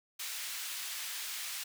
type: high-pass noise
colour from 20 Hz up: pink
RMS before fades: -40 dBFS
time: 0.19-1.64 s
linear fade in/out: 10 ms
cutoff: 2200 Hz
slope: 12 dB/octave
effects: none